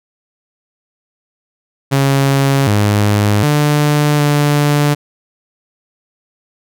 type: tone with pitch steps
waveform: sawtooth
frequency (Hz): 137.6 / 103.6 / 148.1 / 146.3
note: C#3 / G#2 / D3 / D3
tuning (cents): -12 / -4 / +15 / -6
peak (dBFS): -6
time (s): 1.91-4.95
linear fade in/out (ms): 20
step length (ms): 760
effects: none